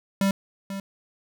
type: tone with echo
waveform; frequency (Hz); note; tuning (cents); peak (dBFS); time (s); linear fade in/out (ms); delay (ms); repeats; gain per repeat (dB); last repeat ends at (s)
square; 195.9; G3; -1; -20; 0.21-0.31; 2; 490; 1; -11; 0.8
effects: none